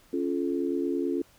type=chord; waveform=sine; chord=Db augmented; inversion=none; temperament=just; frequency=277.2 / 346.5 / 433.1 Hz; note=Db4 / F4 / A4; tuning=0 / -14 / -27 cents; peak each=-29 / -29 / -33 dBFS; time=0.13-1.22 s; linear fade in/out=5 ms; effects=pink hiss -59 dBFS RMS until 1.38 s